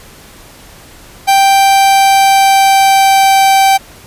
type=tone with pitch glide; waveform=45% pulse; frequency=784 to 777.7 Hz; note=G5 to G5; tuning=0 to -14 cents; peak=-5 dBFS; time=1.27-3.78 s; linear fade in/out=20 ms; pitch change=-14 cents; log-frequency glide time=1.56-3.46 s; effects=pink hiss -37 dBFS RMS until 4.06 s + resampled to 32000 Hz